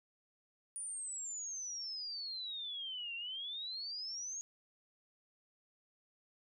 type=exponential two-way sweep; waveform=sine; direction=down then up; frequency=9570 to 2720 to 6670 Hz; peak=-40 dBFS; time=0.76-4.41 s; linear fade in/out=0 ms; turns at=3.15 s; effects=none